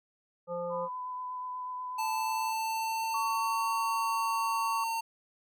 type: harmonic tone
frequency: 174 Hz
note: F3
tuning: 6 cents flat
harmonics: 1 / 3 / 5 / 7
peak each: -44 / -33 / -43 / -42 dBFS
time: 0.47-0.89 s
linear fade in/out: 50 ms
type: tone with vibrato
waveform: sine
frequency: 1004 Hz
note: B5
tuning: 28 cents sharp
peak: -35 dBFS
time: 0.69-2.54 s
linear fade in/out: 50 ms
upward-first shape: sine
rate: 8.2 Hz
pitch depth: 11 cents each way
type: tone with pitch glide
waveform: square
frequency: 880 to 909.5 Hz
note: A5 to A#5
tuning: 0 to -43 cents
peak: -31 dBFS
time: 1.98-5.01 s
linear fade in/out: 10 ms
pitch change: +57 cents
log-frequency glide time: 2.13-3.7 s
type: tone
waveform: sine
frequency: 1119 Hz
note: C#6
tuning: 16 cents sharp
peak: -31 dBFS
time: 3.14-4.84 s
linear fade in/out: 5 ms
effects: none